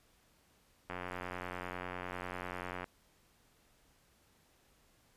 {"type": "click train", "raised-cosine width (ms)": 0.5, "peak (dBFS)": -25, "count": 176, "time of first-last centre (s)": [0.9, 2.842], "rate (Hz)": 90.1, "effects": ["pink hiss -69 dBFS RMS until 5.16 s", "resampled to 32000 Hz"]}